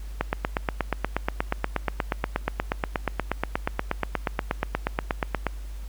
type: click train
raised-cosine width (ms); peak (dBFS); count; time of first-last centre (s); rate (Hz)
0.5; -8; 45; 0.21-5.467; 8.37
effects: added 50 Hz sine -33 dBFS peak until 5.88 s + pink hiss -52 dBFS RMS until 5.88 s